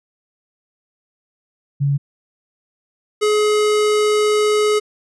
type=tone pair in turn; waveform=sine / square; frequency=141 / 422.5 Hz; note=C#3 / G#4; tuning=+30 / +30 cents; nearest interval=octave + perfect fifth; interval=1900 cents; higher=second; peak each=-14 dBFS; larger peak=neither; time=1.8-1.98 / 3.21-4.8 s; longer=second; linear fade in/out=20 ms; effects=resampled to 24000 Hz